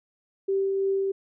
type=tone with tremolo; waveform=sine; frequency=389.6 Hz; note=G4; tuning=11 cents flat; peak=-21 dBFS; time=0.48-1.12 s; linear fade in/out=10 ms; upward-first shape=triangle; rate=3 Hz; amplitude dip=25%; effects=none